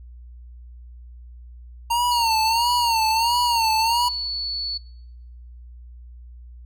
square tone with vibrato, 924 Hz, A#5, 16 cents flat, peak -19 dBFS, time 1.9-4.09 s, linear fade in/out 10 ms, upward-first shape sine, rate 1.5 Hz, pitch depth 92 cents each way
sine tone, 4435 Hz, C#8, in tune, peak -24 dBFS, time 2.11-4.78 s, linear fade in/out 10 ms
effects noise-tail reverb RT60 1.0 s tail -26 dB re dry + added 60 Hz sine -39 dBFS peak until 6.65 s

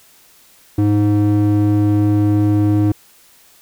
triangle ring-modulated tone, 207.4 Hz, G#3, 2 cents flat, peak -6 dBFS, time 0.78-2.92 s, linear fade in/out 5 ms, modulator 103 Hz, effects white hiss -49 dBFS RMS until 3.61 s

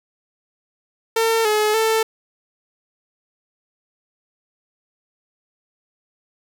sawtooth tone with pitch steps, 452.2 / 425.3 / 444 Hz, A4 / G#4 / A4, +47 / +41 / +16 cents, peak -12 dBFS, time 1.16-2.03 s, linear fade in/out 5 ms, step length 290 ms, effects none

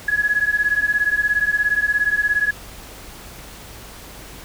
sine beating tone pair, 1676 / 1693 Hz, G#6 / G#6, +15 / +33 cents, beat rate 17 Hz, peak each -19 dBFS, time 0.08-2.51 s, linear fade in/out 5 ms, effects added 50 Hz sine -44 dBFS peak until 4.44 s + pink hiss -39 dBFS RMS until 4.44 s

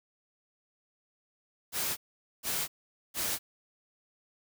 white noise bursts, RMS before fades -32 dBFS, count 3, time 1.72-3.39 s, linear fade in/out 50 ms, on 250 ms, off 460 ms, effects none

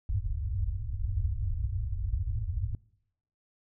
white low-pass noise, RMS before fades -31 dBFS, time 0.09-2.75 s, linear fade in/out 2 ms, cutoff 110 Hz, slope 96 dB/octave, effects noise-tail reverb RT60 0.8 s tail -24 dB re dry

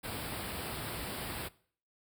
pink band-stop noise, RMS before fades -39 dBFS, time 0.03-1.49 s, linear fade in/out 20 ms, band 5100 to 7900 Hz, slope 96 dB/octave, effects noise-tail reverb RT60 0.5 s tail -20 dB re dry + high-pass 60 Hz 12 dB/octave

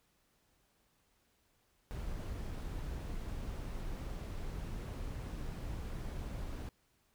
brown noise, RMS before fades -41 dBFS, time 1.91-6.69 s, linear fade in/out 0 ms, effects pink hiss -74 dBFS RMS until 7.14 s

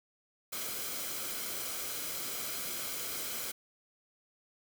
white noise with comb filter, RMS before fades -38 dBFS, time 0.52-3.52 s, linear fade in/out 10 ms, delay 1.1 ms, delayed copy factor -0.5, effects none

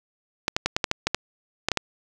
clicks, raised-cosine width 0.2 ms, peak -4 dBFS, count 11, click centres 0.481 / 0.565 / 0.66 / 0.765 / 0.842 / 0.914 / 1.07 / 1.146 / 1.686 / 1.717 / 1.773 s, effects 7-bit

